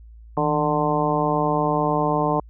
harmonic tone with a mistuned harmonic, 149.1 Hz, D3, 27 cents sharp, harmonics 1 / 2 / 3 / 4 / 5 / 6 / 7, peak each -26 / -26 / -26 / -26 / -26 / -26 / -26 dBFS, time 0.37-2.4 s, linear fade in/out 2 ms, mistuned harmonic 1, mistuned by +120 cents, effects added 56 Hz sine -41 dBFS peak until 2.49 s

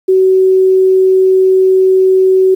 sine tone, 376.9 Hz, F#4, 32 cents sharp, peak -5 dBFS, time 0.08-2.55 s, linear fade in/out 10 ms, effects 7-bit

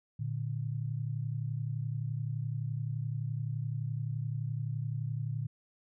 sine tone pair together, 115.11 / 146.8 Hz, A#2 / D3, -21 / 0 cents, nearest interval major third, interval 421 cents, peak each -34 / -36 dBFS, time 0.19-5.47 s, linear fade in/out 10 ms, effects none

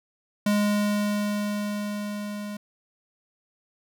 square tone with level ramp, 206.9 Hz, G#3, 6 cents flat, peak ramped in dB -20 to -33 dBFS, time 0.46-2.57 s, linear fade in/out 5 ms, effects none

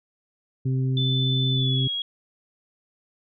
harmonic tone, 130.81 Hz, C3, in tune, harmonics 1 / 2 / 3, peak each -21 / -31 / -37 dBFS, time 0.65-1.88 s, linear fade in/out 10 ms
sine tone with pitch glide, 3520 to 3303 Hz, A7 to G#7, 0 to -10 cents, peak -25 dBFS, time 0.97-2.02 s, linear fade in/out 2 ms, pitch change -110 cents, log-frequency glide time 1.51-1.89 s
effects none

